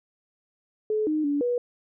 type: tone with pitch steps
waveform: sine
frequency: 429.6 / 307.6 / 287.7 / 486.5 Hz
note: A4 / D#4 / D4 / B4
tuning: -41 / -20 / -36 / -26 cents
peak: -22 dBFS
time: 0.9-1.58 s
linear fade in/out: 2 ms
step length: 170 ms
effects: none